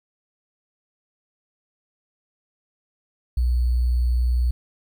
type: tone with sample-and-hold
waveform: sine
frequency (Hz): 61.1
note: B1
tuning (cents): -18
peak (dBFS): -17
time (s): 3.37-4.51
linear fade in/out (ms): 5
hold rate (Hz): 4410
effects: none